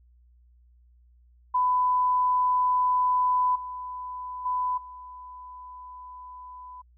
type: tone with level steps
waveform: sine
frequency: 1000 Hz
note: B5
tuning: 21 cents sharp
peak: -20 / -33 / -24 / -40 dBFS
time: 1.54-6.82 s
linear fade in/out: 10 ms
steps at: 3.55 / 4.45 / 4.77 s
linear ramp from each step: 10 ms
effects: added 60 Hz sine -55 dBFS peak until 6.97 s